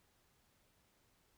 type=silence; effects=pink hiss -74 dBFS RMS until 1.37 s